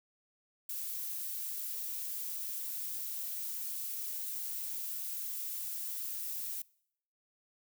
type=noise; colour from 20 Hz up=violet; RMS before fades=-39 dBFS; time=0.69-6.62 s; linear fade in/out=5 ms; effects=noise-tail reverb RT60 0.7 s tail -24 dB re dry